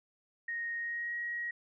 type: tone with pitch glide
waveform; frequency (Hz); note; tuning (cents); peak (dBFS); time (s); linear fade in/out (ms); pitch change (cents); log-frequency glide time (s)
sine; 1864.7 to 1896.2; A#6 to A#6; 0 to +29; -34; 0.48-1.51; 5; +29; 0.78-1.15
effects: none